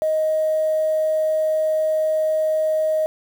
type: tone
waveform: sine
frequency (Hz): 626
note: D#5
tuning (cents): +10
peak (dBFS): -16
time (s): 0.02-3.06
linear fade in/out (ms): 0
effects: tanh soft clip ceiling -12 dBFS + 7-bit